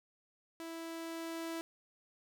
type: tone with level ramp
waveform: sawtooth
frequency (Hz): 329.5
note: E4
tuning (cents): -1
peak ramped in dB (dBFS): -39 to -34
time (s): 0.6-1.61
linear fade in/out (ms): 0
effects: none